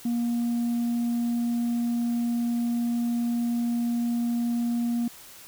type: tone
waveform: sine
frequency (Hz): 236.8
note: A#3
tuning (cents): +27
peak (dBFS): -21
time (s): 0.05-5.08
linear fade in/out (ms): 5
effects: tanh soft clip ceiling -22 dBFS + white hiss -47 dBFS RMS until 5.47 s